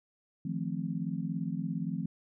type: chord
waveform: sine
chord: F dominant seventh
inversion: third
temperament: just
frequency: 157.15 / 174.61 / 218.3 / 261.9 Hz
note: Eb3 / F3 / A3 / C4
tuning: +18 / 0 / -13 / +2 cents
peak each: -37 / -35 / -38 / -39 dBFS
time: 0.45-2.06 s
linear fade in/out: 5 ms
effects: none